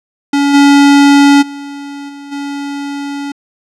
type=tone with level steps; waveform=square; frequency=283 Hz; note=C#4; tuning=36 cents sharp; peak=-9 / -4 / -24 / -28 / -19 dBFS; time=0.33-3.32 s; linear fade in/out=5 ms; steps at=0.53 / 1.41 / 2.08 / 2.31 s; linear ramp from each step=20 ms; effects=low-pass 7000 Hz 12 dB/octave